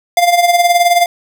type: tone with tremolo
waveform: square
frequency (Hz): 698.5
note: F5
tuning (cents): 0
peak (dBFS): -6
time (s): 0.17-1.06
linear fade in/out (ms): 2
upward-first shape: sine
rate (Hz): 19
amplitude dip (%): 65
effects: none